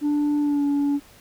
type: tone with pitch glide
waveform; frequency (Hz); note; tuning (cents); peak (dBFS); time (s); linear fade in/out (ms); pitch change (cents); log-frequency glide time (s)
sine; 293.7 to 285.3; D4 to C#4; 0 to +50; -16; 0.01-1; 50; -50; 0.4-0.64
effects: tanh soft clip ceiling -18 dBFS + pink hiss -51 dBFS RMS until 1.2 s